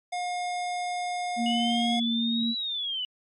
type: tone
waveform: square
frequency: 715 Hz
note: F5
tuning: 41 cents sharp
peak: -29 dBFS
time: 0.12-2 s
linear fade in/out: 10 ms
type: tone with pitch glide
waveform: sine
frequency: 232 to 230.1 Hz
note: A#3 to A#3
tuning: -8 to -22 cents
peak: -25 dBFS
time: 1.36-2.55 s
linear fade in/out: 50 ms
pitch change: -14 cents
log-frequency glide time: 2.02-2.19 s
type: linear two-way sweep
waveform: sine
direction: up then down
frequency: 2902 to 3947 to 2931 Hz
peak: -28 dBFS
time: 1.46-3.05 s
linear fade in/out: 2 ms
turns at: 2.55 s
effects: low-pass 11000 Hz 12 dB/octave + MP3 48 kbps